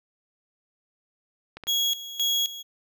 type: clicks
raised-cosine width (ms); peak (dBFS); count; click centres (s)
0.3; -23; 3; 1.57 / 1.637 / 1.67
type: tone with tremolo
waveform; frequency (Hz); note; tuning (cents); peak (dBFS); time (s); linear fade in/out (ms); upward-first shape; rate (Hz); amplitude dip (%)
35% pulse; 3322; G#7; 0; -20; 1.67-2.63; 20; square; 1.9; 80
effects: none